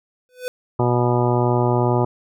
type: tone with exponential growth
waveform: square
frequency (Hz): 501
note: B4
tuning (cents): +25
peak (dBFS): -22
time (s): 0.29-0.48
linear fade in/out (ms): 0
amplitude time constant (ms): 40
type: harmonic tone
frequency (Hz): 122.1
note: B2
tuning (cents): -19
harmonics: 1 / 2 / 3 / 4 / 5 / 6 / 7 / 8 / 10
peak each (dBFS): -19 / -25 / -21 / -27 / -26 / -28 / -26 / -27 / -32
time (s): 0.79-2.05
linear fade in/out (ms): 5
effects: none